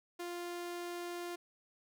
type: tone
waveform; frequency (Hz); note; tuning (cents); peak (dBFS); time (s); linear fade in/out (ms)
sawtooth; 349.2; F4; 0; -36; 0.19-1.36; 10
effects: none